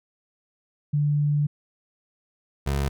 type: tone pair in turn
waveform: sine / 25% pulse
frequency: 146.83 / 69.68 Hz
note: D3 / C#2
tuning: 0 / +10 cents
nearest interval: octave + minor second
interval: 1290 cents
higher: first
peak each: -19 dBFS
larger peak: neither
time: 0.93-1.47 / 2.66-2.89 s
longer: first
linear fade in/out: 10 ms
effects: none